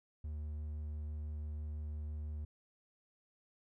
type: tone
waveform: triangle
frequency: 75.5 Hz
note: D2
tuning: 48 cents sharp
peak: -37 dBFS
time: 0.24-2.45 s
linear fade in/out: 5 ms
effects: none